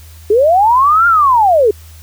sine linear two-way sweep, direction up then down, 394.4 to 1417 to 394.4 Hz, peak -6 dBFS, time 0.3-1.71 s, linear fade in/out 5 ms, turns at 1.07 s, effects added 80 Hz sine -34 dBFS peak until 2.02 s + white hiss -43 dBFS RMS until 2.02 s

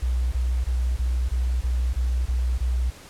sine tone bursts, 61.9 Hz, B1, 5 cents sharp, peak -20 dBFS, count 9, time 0.02-2.904 s, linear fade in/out 10 ms, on 300 ms, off 23 ms, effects pink hiss -45 dBFS RMS until 3.09 s + low-pass 11000 Hz 12 dB/octave

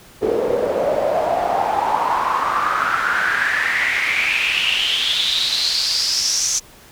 pink noise with band-pass filter sweep, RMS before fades -19 dBFS, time 0.21-6.6 s, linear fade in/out 20 ms, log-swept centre 430 to 6300 Hz, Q 6.8, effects pink hiss -45 dBFS RMS until 6.91 s

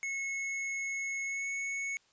square tone with pitch glide, 2186 to 2209 Hz, C#7 to C#7, -25 to -7 cents, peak -34 dBFS, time 0.03-1.97 s, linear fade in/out 0 ms, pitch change +18 cents, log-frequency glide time 1.25-1.47 s, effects white hiss -68 dBFS RMS until 2.12 s + resampled to 16000 Hz

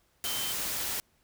sine tone in noise, 3100 Hz, G7, 20 cents flat, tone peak -36 dBFS, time 0.25-0.52 s, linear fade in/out 0 ms, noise white, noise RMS -33 dBFS, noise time 0.24-1 s, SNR -6 dB, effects pink hiss -69 dBFS RMS until 1.23 s

